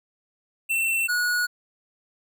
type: tone pair in turn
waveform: square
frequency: 2692 / 1457.7 Hz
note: E7 / F#6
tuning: +36 / -26 cents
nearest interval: major seventh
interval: 1062 cents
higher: first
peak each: -22 dBFS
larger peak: neither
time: 0.69-1.08 / 1.08-1.47 s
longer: neither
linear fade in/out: 20 ms
effects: none